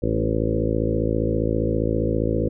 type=harmonic tone with a mistuned harmonic; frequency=55 Hz; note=A1; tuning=in tune; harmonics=1 / 2 / 3 / 4 / 5 / 6 / 7 / 8 / 9 / 10; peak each=-27 / -26 / -30 / -29 / -30 / -28 / -29 / -31 / -27 / -32 dBFS; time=0.02-2.49 s; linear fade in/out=10 ms; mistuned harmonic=5; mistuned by=+17 cents; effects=none